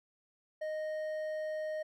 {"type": "tone with hard clipping", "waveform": "triangle", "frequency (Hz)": 620, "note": "D#5", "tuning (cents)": -6, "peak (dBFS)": -36, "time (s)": [0.61, 1.83], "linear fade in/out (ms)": 10, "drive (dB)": 9, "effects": []}